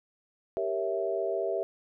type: chord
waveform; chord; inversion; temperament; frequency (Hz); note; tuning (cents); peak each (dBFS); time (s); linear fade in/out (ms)
sine; G diminished seventh; none; equal; 392 / 466.2 / 554.4 / 659.3; G4 / Bb4 / Db5 / Fb5; 0 / 0 / 0 / 0; -32 / -35 / -36 / -31; 0.57-1.63; 0
effects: none